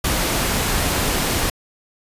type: noise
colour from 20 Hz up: pink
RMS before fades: -20 dBFS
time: 0.04-1.5 s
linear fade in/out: 5 ms
effects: resampled to 32000 Hz